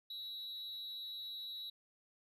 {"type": "tone with amplitude modulation", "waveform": "triangle", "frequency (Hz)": 3898, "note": "B7", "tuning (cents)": -23, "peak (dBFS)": -39, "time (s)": [0.1, 1.7], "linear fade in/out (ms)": 5, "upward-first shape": "sine", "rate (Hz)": 287, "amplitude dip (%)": 55, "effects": ["resampled to 32000 Hz"]}